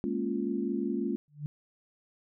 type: chord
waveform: sine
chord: Bb minor seventh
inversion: third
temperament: equal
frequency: 207.7 / 233.1 / 277.2 / 349.2 Hz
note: Ab3 / Bb3 / Db4 / F4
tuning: 0 / 0 / 0 / 0 cents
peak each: -34 dBFS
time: 0.04-1.16 s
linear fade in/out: 0 ms
type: tone with exponential growth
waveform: sine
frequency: 147.4 Hz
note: D3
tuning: 7 cents sharp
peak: -29 dBFS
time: 1.28-1.46 s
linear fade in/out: 0 ms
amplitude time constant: 39 ms
effects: none